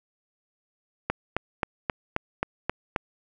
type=click train; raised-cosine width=0.5 ms; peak=-9 dBFS; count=8; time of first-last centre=1.1-2.962 s; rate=3.76 Hz; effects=none

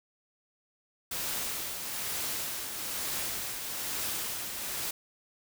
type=noise with tremolo; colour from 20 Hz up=white; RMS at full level=-33 dBFS; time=1.11-4.91 s; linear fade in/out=5 ms; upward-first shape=triangle; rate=1.1 Hz; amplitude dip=45%; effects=none

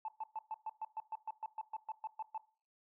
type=tone bursts; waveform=sine; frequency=876 Hz; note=A5; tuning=8 cents flat; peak=-37 dBFS; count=16; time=0.05-2.378 s; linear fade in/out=2 ms; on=33 ms; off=120 ms; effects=noise-tail reverb RT60 0.4 s tail -19 dB re dry + tanh soft clip ceiling -33 dBFS

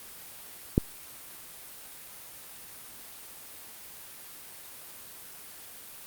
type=click; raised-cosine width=3 ms; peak=-7 dBFS; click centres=0.779 s; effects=white hiss -46 dBFS RMS until 6.06 s + Opus 32 kbps

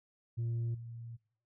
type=tone with level steps; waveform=sine; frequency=116.54 Hz; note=A#2; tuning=in tune; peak=-30 / -43 dBFS; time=0.37-1.17 s; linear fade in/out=20 ms; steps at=0.74 s; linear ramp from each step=10 ms; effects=noise-tail reverb RT60 0.5 s tail -21 dB re dry + tanh soft clip ceiling -31 dBFS

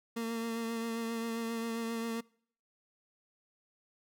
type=tone with vibrato; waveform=30% pulse; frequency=229 Hz; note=A#3; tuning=31 cents flat; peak=-31 dBFS; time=0.16-2.21 s; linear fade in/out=10 ms; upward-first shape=triangle; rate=7.5 Hz; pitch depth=25 cents each way; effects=noise-tail reverb RT60 0.6 s tail -25 dB re dry

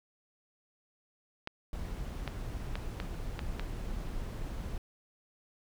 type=clicks; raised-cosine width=0.3 ms; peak=-21 dBFS; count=6; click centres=1.474 / 2.277 / 2.755 / 3.001 / 3.392 / 3.596 s
type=noise; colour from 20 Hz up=brown; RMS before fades=-38 dBFS; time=1.73-4.78 s; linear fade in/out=2 ms
effects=none

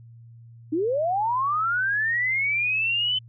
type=linear sweep; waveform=sine; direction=up; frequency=291.1 to 3056 Hz; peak=-21 dBFS; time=0.72-3.19 s; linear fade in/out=10 ms; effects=added 116 Hz sine -44 dBFS peak until 3.28 s

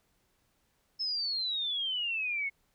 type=exponential sweep; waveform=sine; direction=down; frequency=5274 to 2170 Hz; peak=-30 dBFS; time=0.99-2.5 s; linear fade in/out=20 ms; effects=pink hiss -73 dBFS RMS until 2.74 s

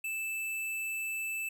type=tone; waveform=square; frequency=2637 Hz; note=E7; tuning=in tune; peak=-34 dBFS; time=0.04-1.49 s; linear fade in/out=5 ms; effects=none

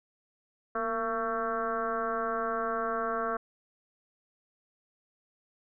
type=tone with frequency modulation; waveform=sine; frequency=900 Hz; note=A5; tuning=39 cents sharp; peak=-28 dBFS; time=0.75-3.37 s; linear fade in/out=5 ms; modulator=221 Hz; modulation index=2.6; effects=none

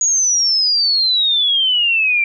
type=exponential sweep; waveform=sine; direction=down; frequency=6790 to 2339 Hz; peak=-12 dBFS; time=0.01-2.24 s; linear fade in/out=2 ms; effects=none

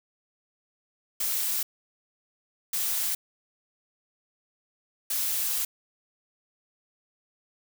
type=noise bursts at uneven times; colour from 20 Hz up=blue; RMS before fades=-28 dBFS; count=3; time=1.2-1.63 / 2.73-3.15 / 5.1-5.65 s; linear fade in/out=5 ms; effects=none

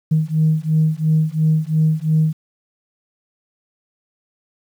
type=beating tone pair; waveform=sine; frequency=155.56 / 158.46 Hz; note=D#3 / D#3; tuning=0 / +32 cents; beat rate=2.9 Hz; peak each=-16 dBFS; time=0.11-2.33 s; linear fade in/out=10 ms; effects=tanh soft clip ceiling -7 dBFS + 8-bit

